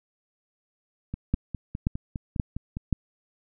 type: two click trains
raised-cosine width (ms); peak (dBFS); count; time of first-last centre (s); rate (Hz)
5; -10 / -19; 4 / 9; 1.34-2.927 / 1.14-2.769; 1.89 / 4.91
effects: none